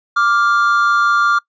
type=tone pair together; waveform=triangle; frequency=1174.7 / 1400 Hz; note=D6 / F6; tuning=0 / +4 cents; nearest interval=minor third; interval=304 cents; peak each=-12 dBFS; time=0.16-1.39 s; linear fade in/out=10 ms; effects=noise-tail reverb RT60 0.1 s tail -23 dB re dry + resampled to 16000 Hz

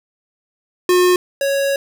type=tone pair in turn; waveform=square; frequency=360.6 / 554.1 Hz; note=F#4 / C#5; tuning=-45 / -1 cents; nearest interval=perfect fifth; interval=744 cents; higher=second; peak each=-11 / -16 dBFS; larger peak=first; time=0.89-1.16 / 1.41-1.76 s; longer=second; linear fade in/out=2 ms; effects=none

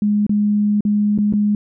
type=tone with dropouts; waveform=sine; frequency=207.7 Hz; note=G#3; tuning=in tune; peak=-13 dBFS; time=0.02-1.55 s; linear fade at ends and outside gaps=2 ms; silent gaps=0.266-0.294 / 0.807-0.851 / 1.178-1.186 / 1.326-1.336 s; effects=none

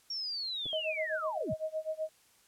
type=linear sweep; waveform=sine; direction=down; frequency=5588 to 69.3 Hz; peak=-34 dBFS; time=0.1-1.54 s; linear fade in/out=5 ms
type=clicks; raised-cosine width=2 ms; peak=-35 dBFS; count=2; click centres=0.657 / 0.664 s
type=tone with tremolo; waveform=sine; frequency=629 Hz; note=D#5; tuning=19 cents sharp; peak=-30 dBFS; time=0.73-2.09 s; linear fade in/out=0 ms; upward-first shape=sine; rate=7.9 Hz; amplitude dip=95%
effects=white hiss -65 dBFS RMS until 2.47 s + low-pass 12000 Hz 12 dB/octave

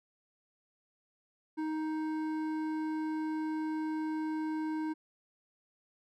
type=tone with hard clipping; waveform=triangle; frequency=312.6 Hz; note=D#4; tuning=8 cents sharp; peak=-34 dBFS; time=1.57-4.94 s; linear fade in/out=20 ms; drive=14 dB; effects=none

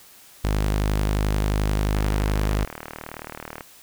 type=tone; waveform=sawtooth; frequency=51.4 Hz; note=G#1; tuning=17 cents flat; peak=-16 dBFS; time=0.44-2.65 s; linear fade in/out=5 ms
type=click train; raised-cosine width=0.5 ms; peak=-18 dBFS; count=65; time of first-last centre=1.95-3.608 s; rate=38.6 Hz
effects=white hiss -49 dBFS RMS until 3.82 s

